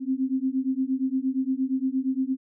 sine beating tone pair, 258.8 / 267.4 Hz, C4 / C4, -19 / +38 cents, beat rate 8.6 Hz, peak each -26 dBFS, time 0-2.37 s, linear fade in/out 50 ms, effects none

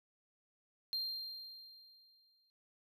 triangle tone with exponential decay, 4186 Hz, C8, in tune, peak -33 dBFS, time 0.93-2.5 s, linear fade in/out 0 ms, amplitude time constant 340 ms, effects none

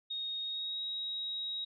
sine tone with pitch glide, 3729 to 3805 Hz, A#7 to A#7, 0 to +35 cents, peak -35 dBFS, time 0.1-1.65 s, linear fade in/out 10 ms, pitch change +35 cents, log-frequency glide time 0.41-0.82 s, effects none

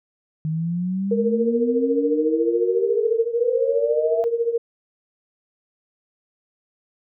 sine exponential sweep, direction up, 154.5 to 674 Hz, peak -21 dBFS, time 0.45-4.24 s, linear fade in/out 0 ms
sine tone with tremolo, 466 Hz, A#4, 1 cent flat, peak -15 dBFS, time 1.11-4.58 s, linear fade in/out 5 ms, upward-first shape triangle, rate 14 Hz, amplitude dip 85%
effects none

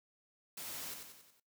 white noise with echo, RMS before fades -45 dBFS, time 0.57-0.94 s, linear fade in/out 5 ms, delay 92 ms, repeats 5, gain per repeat -5 dB, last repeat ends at 1.4 s, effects noise-tail reverb RT60 0.2 s tail -20 dB re dry + high-pass 80 Hz 12 dB/octave

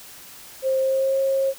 sine tone with pitch glide, 529 to 539.8 Hz, C5 to C#5, +19 to -46 cents, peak -18 dBFS, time 0.62-1.54 s, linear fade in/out 50 ms, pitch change +35 cents, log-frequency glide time 0.8-1.19 s, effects white hiss -43 dBFS RMS until 1.58 s

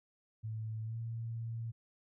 sine tone with pitch glide, 110.1 to 114.64 Hz, A2 to A#2, +2 to -28 cents, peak -37 dBFS, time 0.43-1.72 s, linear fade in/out 20 ms, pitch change +70 cents, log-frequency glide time 0.84-0.97 s, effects none

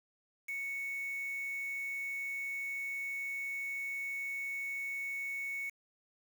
sine tone with quantisation, 2217 Hz, C#7, in tune, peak -36 dBFS, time 0.48-5.7 s, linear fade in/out 10 ms, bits 8, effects none

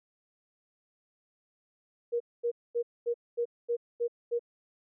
sine tone bursts, 473.7 Hz, A#4, 28 cents sharp, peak -26 dBFS, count 8, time 2.12-4.394 s, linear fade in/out 20 ms, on 83 ms, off 230 ms, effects none

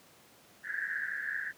pink band-pass noise, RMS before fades -36 dBFS, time 0.63-1.53 s, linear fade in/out 50 ms, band 1600 to 1800 Hz, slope 96 dB/octave, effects pink hiss -59 dBFS RMS until 1.57 s + high-pass 150 Hz 12 dB/octave

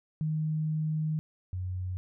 sine tone pair in turn, 155.56 / 91.71 Hz, D#3 / F#2, 0 / -15 cents, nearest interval major sixth, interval 915 cents, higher first, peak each -27 / -31 dBFS, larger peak first, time 0.21-1.19 / 1.53-1.97 s, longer first, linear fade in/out 0 ms, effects none

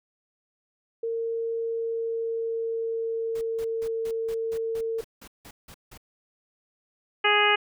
sine tone with pitch glide, 457.8 to 452.5 Hz, A#4 to A4, -31 to +48 cents, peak -26 dBFS, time 1.03-5.01 s, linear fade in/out 5 ms, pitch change -21 cents, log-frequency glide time 1.59-3.97 s
pink noise bursts, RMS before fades -46 dBFS, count 12, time 3.35-5.976 s, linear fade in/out 5 ms, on 63 ms, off 170 ms
harmonic tone, 415.3 Hz, G#4, in tune, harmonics 1 / 2 / 3 / 4 / 5 / 6 / 7, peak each -26 / -26 / -26 / -26 / -26 / -26 / -26 dBFS, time 7.24-7.56 s, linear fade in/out 10 ms
effects none

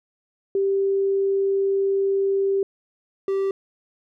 sine / triangle tone pair in turn, 392 / 389.8 Hz, G4 / G4, 0 / -10 cents, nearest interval unison, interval 10 cents, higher first, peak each -18 dBFS, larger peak neither, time 0.55-2.63 / 3.28-3.51 s, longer first, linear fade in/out 2 ms, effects none

